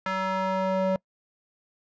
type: tone with band-pass filter sweep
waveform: square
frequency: 189.3 Hz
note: F#3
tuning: 40 cents sharp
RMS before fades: -26 dBFS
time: 0.06-0.96 s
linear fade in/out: 2 ms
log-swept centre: 1400 to 550 Hz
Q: 1.6
effects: noise-tail reverb RT60 0.1 s tail -24 dB re dry + resampled to 16000 Hz